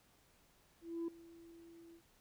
sine tone with ADSR envelope, 335 Hz, E4, 28 cents sharp, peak -34 dBFS, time 0.81-2.02 s, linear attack 270 ms, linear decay 4 ms, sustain -21 dB, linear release 79 ms, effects tanh soft clip ceiling -36 dBFS + pink hiss -70 dBFS RMS until 2.2 s

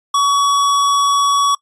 square tone, 1129 Hz, C#6, 31 cents sharp, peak -12 dBFS, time 0.14-1.55 s, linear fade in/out 5 ms, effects noise-tail reverb RT60 0.1 s tail -22 dB re dry + resampled to 22050 Hz

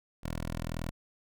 10% pulse tone, 40.98 Hz, E1, 9 cents flat, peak -26 dBFS, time 0.23-0.91 s, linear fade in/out 10 ms, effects none

